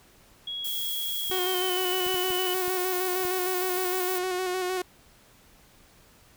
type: tone with pitch glide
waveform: sine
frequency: 3324 to 2979 Hz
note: G#7 to F#7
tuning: +1 to +11 cents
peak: -31 dBFS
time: 0.47-2.54 s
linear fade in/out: 5 ms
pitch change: -190 cents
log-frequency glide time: 1.24-1.82 s
type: noise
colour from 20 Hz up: violet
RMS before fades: -33 dBFS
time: 0.64-4.19 s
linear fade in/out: 10 ms
type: clicks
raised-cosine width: 3 ms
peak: -31 dBFS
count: 6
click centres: 1.299 / 2.066 / 2.144 / 2.304 / 2.68 / 3.251 s
type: tone with vibrato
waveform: sawtooth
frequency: 367.2 Hz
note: F#4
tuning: 13 cents flat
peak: -23 dBFS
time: 1.31-4.82 s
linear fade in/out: 5 ms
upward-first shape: square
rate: 6.5 Hz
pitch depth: 27 cents each way
effects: pink hiss -57 dBFS RMS until 6.36 s